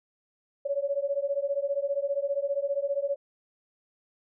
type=beating tone pair; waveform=sine; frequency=554.4 / 569.4 Hz; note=C#5 / C#5; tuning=0 / +46 cents; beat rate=15 Hz; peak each=-29 dBFS; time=0.65-3.16 s; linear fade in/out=10 ms; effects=none